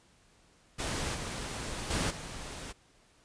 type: noise with level steps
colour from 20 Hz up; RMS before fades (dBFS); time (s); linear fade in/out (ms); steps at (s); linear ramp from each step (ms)
pink; -34 / -38 / -31 / -42; 0.78-2.73; 20; 1.14 / 1.9 / 2.1; 10
effects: pink hiss -64 dBFS RMS until 3.24 s + resampled to 22050 Hz